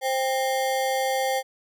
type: ring-modulated tone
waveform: square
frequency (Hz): 659.3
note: E5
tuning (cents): 0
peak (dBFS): -20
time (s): 0.01-1.43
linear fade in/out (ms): 50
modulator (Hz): 133
effects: none